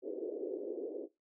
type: band-pass noise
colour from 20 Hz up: white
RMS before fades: -40 dBFS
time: 0.02-1.08 s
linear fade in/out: 50 ms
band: 320 to 480 Hz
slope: 48 dB/octave
effects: noise-tail reverb RT60 0.2 s tail -17 dB re dry